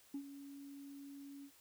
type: tone with ADSR envelope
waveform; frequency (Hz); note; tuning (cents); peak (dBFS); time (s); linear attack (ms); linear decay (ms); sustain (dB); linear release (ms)
sine; 280; C#4; +18; -37; 0.14-1.51; 5; 79; -12; 67
effects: tanh soft clip ceiling -37 dBFS + white hiss -66 dBFS RMS until 1.6 s